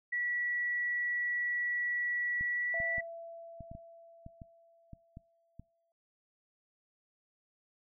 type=tone with pitch glide; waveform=sine; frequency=1942 to 1962.3 Hz; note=B6 to B6; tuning=-30 to -12 cents; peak=-31 dBFS; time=0.12-3.01 s; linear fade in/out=10 ms; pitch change=+18 cents; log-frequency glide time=2.5-2.83 s
type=clicks; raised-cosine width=5 ms; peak=-34 dBFS; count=11; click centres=2.41 / 2.802 / 2.982 / 3.607 / 3.715 / 3.751 / 4.264 / 4.418 / 4.933 / 5.171 / 5.596 s
type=tone with exponential decay; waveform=sine; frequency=670 Hz; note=E5; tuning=28 cents sharp; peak=-37 dBFS; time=2.74-5.92 s; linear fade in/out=1 ms; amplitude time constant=690 ms
effects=noise-tail reverb RT60 0.2 s tail -26 dB re dry